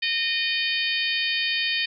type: harmonic tone with a mistuned harmonic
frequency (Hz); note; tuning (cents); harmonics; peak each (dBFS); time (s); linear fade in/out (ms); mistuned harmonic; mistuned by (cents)
614; D#5; -23; 3 / 4 / 5 / 6 / 7 / 8; -29 / -27 / -28 / -30 / -31 / -38; 0.02-1.86; 10; 7; +65
effects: none